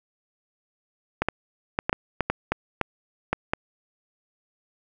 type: clicks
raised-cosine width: 0.5 ms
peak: -7 dBFS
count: 11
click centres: 1.22 / 1.286 / 1.789 / 1.895 / 1.929 / 2.207 / 2.3 / 2.52 / 2.813 / 3.33 / 3.535 s
effects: none